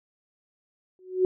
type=tone with exponential growth; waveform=sine; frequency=370.1 Hz; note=F#4; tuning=in tune; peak=-15 dBFS; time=0.99-1.25 s; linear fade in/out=1 ms; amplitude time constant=55 ms; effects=none